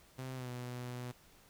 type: tone with pitch glide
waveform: sawtooth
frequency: 130 to 123.63 Hz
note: C3 to B2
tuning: -11 to +2 cents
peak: -37 dBFS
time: 0.18-1.12 s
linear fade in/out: 10 ms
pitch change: -87 cents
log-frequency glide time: 0.35-0.49 s
effects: pink hiss -63 dBFS RMS until 1.49 s